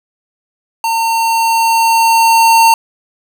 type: tone with level ramp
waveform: square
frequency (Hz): 910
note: A#5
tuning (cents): -42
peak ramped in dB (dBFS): -13 to -5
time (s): 0.84-2.74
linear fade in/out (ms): 2
effects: none